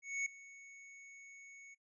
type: tone with ADSR envelope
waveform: square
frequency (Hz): 2217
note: C#7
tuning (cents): 0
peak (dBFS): -34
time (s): 0.02-1.75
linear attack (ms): 240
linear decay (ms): 4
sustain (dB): -20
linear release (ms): 17
effects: noise-tail reverb RT60 0.1 s tail -18 dB re dry + resampled to 22050 Hz